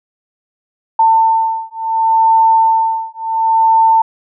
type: beating tone pair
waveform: sine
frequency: 896 / 896.7 Hz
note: A5 / A5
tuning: +31 / +33 cents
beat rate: 0.7 Hz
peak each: -12 dBFS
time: 0.99-4.02 s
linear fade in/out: 5 ms
effects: none